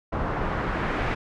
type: noise with low-pass filter sweep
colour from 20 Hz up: pink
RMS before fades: -27 dBFS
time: 0.12-1.15 s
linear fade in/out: 10 ms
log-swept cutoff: 1100 to 2000 Hz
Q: 1.3
effects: none